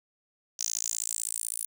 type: tone with high-pass filter sweep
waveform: 10% pulse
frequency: 55.9 Hz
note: A1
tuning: 28 cents sharp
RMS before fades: -33 dBFS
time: 0.59-1.66 s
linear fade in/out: 5 ms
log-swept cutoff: 6100 to 9900 Hz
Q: 5.3
effects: none